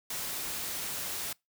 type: noise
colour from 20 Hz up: white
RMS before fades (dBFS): -36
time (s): 0.1-1.33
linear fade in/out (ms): 5
effects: noise-tail reverb RT60 0.2 s tail -25 dB re dry